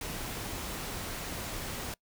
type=noise; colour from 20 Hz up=pink; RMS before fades=-38 dBFS; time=0.01-1.94 s; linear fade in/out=2 ms; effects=noise-tail reverb RT60 0.1 s tail -24 dB re dry